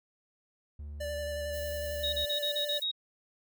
triangle tone, 73.42 Hz, D2, in tune, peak -37 dBFS, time 0.79-2.25 s, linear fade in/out 5 ms
square tone with vibrato, 586 Hz, D5, 4 cents flat, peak -35 dBFS, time 1-2.8 s, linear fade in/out 10 ms, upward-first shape square, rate 11 Hz, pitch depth 13 cents each way
violet noise, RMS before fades -46 dBFS, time 1.52-2.84 s, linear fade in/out 20 ms
sine tone bursts, 3778 Hz, A#7, 22 cents sharp, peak -29 dBFS, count 7, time 2.03-2.915 s, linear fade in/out 10 ms, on 99 ms, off 32 ms
effects none

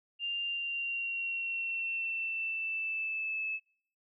sine tone with pitch glide, 2794 to 2607 Hz, F7 to E7, 0 to -20 cents, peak -32 dBFS, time 0.19-3.6 s, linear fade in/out 50 ms, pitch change -120 cents, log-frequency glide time 0.42-3.47 s, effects noise-tail reverb RT60 0.6 s tail -26 dB re dry

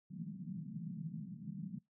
white band-pass noise, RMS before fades -45 dBFS, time 0.1-1.79 s, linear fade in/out 5 ms, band 150 to 200 Hz, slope 48 dB/octave, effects noise-tail reverb RT60 0.2 s tail -25 dB re dry

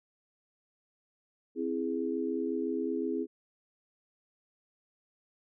sine chord, C augmented, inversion none, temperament equal, 261.6 / 329.6 / 415.3 Hz, C4 / E4 / G#4, 0 / 0 / 0 cents, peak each -34 dBFS, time 1.55-3.27 s, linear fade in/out 50 ms, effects none

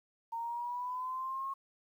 sine linear sweep, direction up, 915 to 1090 Hz, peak -35 dBFS, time 0.32-1.54 s, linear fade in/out 10 ms, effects 11-bit

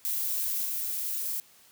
violet noise with level steps, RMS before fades -30 / -32 dBFS, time 0.05-1.4 s, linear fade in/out 0 ms, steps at 0.65 s, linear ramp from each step 2 ms, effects white hiss -58 dBFS RMS until 1.71 s + high-pass 80 Hz 12 dB/octave

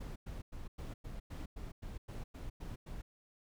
brown noise bursts, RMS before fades -44 dBFS, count 12, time 0-3.02 s, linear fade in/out 10 ms, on 160 ms, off 100 ms, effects none

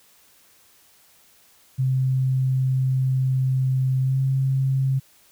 sine tone with pitch glide, 130.81 to 133.64 Hz, C3 to C3, 0 to +37 cents, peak -18 dBFS, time 1.78-5 s, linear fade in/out 20 ms, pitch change +37 cents, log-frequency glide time 4.02-4.19 s, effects white hiss -56 dBFS RMS until 5.31 s

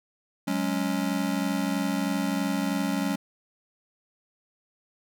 square chord, F# suspended second, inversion none, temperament just, 185 / 208.1 / 277.5 Hz, F#3 / G#3 / C#4, 0 / +4 / +2 cents, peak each -31 / -31 / -29 dBFS, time 0.47-3.16 s, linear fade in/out 10 ms, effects none

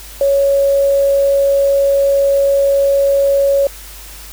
sine tone with quantisation, 556 Hz, C#5, 5 cents sharp, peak -9 dBFS, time 0.21-3.67 s, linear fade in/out 2 ms, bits 6, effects added 50 Hz sine -35 dBFS peak until 4.32 s + white hiss -35 dBFS RMS until 4.32 s

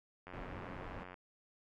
click train, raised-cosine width 0.5 ms, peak -34 dBFS, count 80, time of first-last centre 0.27-1.142 s, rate 90.6 Hz
pink low-pass noise, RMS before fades -47 dBFS, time 0.33-1.04 s, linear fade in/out 10 ms, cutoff 1300 Hz, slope 12 dB/octave
effects none

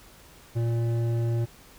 sine tone with hard clipping, 116.54 Hz, A#2, in tune, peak -25 dBFS, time 0.55-1.46 s, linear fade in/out 20 ms, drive 10 dB, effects added 42 Hz sine -58 dBFS peak until 1.78 s + pink hiss -52 dBFS RMS until 1.78 s

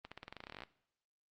accelerating click train, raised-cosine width 0.3 ms, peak -30 dBFS, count 18, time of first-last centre 0.05-0.636 s, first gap 66 ms, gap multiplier 0.91, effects noise-tail reverb RT60 0.7 s tail -18 dB re dry + Opus 32 kbps

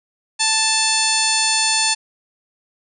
harmonic tone with a mistuned harmonic, 880 Hz, A5, in tune, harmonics 1 / 2 / 3 / 4 / 5 / 6 / 7 / 8 / 10, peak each -24 / -27 / -23 / -26 / -21 / -26 / -26 / -24 / -23 dBFS, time 0.39-1.95 s, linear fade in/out 20 ms, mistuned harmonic 8, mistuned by +21 cents, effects none

